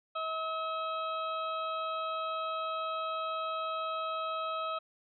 harmonic tone, 642 Hz, E5, 46 cents flat, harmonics 1 / 2 / 4 / 5 / 6, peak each -38 / -34 / -46 / -48 / -48 dBFS, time 0.15-4.79 s, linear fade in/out 10 ms, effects none

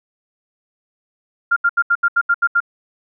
sine tone bursts, 1396.9 Hz, F6, in tune, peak -11 dBFS, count 9, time 1.51-2.604 s, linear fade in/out 10 ms, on 54 ms, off 76 ms, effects none

